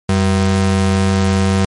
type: ring-modulated tone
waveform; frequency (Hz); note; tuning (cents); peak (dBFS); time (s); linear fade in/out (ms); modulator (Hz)
square; 142.8; D3; -48; -9; 0.09-1.65; 0; 52.6
effects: MP3 48 kbps